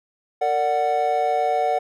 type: chord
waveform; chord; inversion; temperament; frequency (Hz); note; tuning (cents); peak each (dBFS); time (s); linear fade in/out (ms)
triangle; Bb augmented; none; equal with one note detuned; 457.6 / 587.3 / 740; Bb4 / D5 / F#5; -32 / 0 / 0; -24 / -23 / -18; 0.41-1.79; 10
effects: none